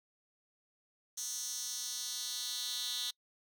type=tone with high-pass filter sweep; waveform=10% pulse; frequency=246.1 Hz; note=B3; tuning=6 cents flat; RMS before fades=-39 dBFS; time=1.17-3.11 s; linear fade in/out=10 ms; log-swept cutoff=6000 to 3800 Hz; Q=3; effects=noise-tail reverb RT60 0.1 s tail -26 dB re dry